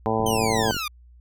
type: harmonic tone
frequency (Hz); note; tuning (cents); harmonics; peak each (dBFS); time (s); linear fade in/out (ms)
111; A2; +16; 1 / 2 / 3 / 4 / 5 / 6 / 7 / 8 / 9; -30 / -28 / -32 / -26 / -30 / -32 / -27 / -31 / -31; 0.06-0.71; 0
type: click train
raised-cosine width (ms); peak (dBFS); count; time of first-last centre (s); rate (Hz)
3; -21; 27; 0.2-0.766; 45.9
type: exponential sweep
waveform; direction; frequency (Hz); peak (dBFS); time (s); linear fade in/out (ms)
15% pulse; down; 3158 to 1174.7; -20; 0.26-0.88; 5
effects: added 60 Hz sine -47 dBFS peak until 1.2 s